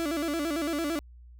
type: tone with vibrato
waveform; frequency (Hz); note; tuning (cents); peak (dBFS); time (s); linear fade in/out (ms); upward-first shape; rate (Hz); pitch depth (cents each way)
35% pulse; 311.1; D#4; 0; -26; 0-0.99; 0; square; 8.9; 120
effects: added 60 Hz sine -47 dBFS peak until 1.39 s